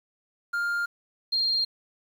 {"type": "tone pair in turn", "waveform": ["triangle", "sine"], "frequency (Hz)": [1404, 4207], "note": ["F6", "C8"], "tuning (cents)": [9, 9], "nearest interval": "octave + perfect fifth", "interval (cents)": 1900, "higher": "second", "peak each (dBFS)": [-23, -22], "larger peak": "second", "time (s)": [[0.53, 0.86], [1.32, 1.65]], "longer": "neither", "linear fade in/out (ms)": 10, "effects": ["9-bit"]}